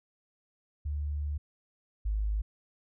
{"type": "tone pair in turn", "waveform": "sine", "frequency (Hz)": [73.42, 52.2], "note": ["D2", "G#1"], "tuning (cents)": [0, 10], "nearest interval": "tritone", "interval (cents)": 590, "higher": "first", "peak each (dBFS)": [-30, -27], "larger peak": "second", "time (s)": [[0.85, 1.38], [2.05, 2.42]], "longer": "first", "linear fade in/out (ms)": 10, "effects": []}